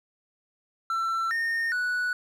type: tone with pitch steps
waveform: triangle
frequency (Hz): 1342 / 1834 / 1476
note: E6 / A#6 / F#6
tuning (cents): +31 / -29 / -5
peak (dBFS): -23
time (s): 0.9-2.13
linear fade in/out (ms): 2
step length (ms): 410
effects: none